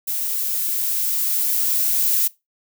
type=noise with level ramp; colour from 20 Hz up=violet; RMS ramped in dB=-24 to -18 dBFS; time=0.07-2.28 s; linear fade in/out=10 ms; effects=noise-tail reverb RT60 0.2 s tail -20 dB re dry